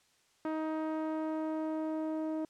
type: tone with low-pass filter sweep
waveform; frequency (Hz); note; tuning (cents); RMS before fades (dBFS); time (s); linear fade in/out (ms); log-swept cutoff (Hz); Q
sawtooth; 314.4; D#4; +18; -35; 0.45-2.45; 2; 1300 to 640; 0.96
effects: white hiss -69 dBFS RMS until 2.49 s + low-pass 8000 Hz 12 dB/octave